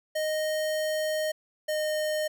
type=tone pair in turn; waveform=square; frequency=620 / 613.9 Hz; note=D#5 / D#5; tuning=-6 / -23 cents; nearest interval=unison; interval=17 cents; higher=first; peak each=-27 dBFS; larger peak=neither; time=0.15-1.32 / 1.68-2.28 s; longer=first; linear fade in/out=10 ms; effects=none